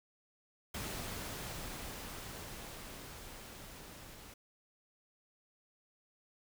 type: noise with level ramp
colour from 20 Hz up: pink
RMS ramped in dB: -41 to -53 dBFS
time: 0.74-4.34 s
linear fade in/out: 5 ms
effects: none